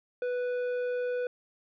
sine tone with tanh clipping, 493.9 Hz, B4, in tune, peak -30 dBFS, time 0.22-1.27 s, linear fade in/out 2 ms, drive 9 dB, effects none

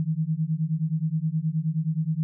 sine beating tone pair, 153.9 / 163.4 Hz, D#3 / E3, -19 / -15 cents, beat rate 9.5 Hz, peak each -26 dBFS, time 0-2.23 s, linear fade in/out 0 ms, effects none

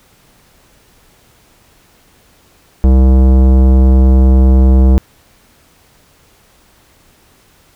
sine tone with tanh clipping, 65 Hz, C2, 11 cents flat, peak -6 dBFS, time 2.84-4.98 s, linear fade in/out 0 ms, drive 17 dB, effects pink hiss -49 dBFS RMS until 7.75 s

